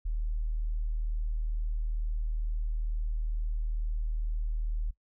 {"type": "tone", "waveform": "sine", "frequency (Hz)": 38.89, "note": "D#1", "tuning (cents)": 0, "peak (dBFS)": -28, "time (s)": [0.05, 4.91], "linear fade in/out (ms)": 10, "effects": ["noise-tail reverb RT60 0.1 s tail -18 dB re dry"]}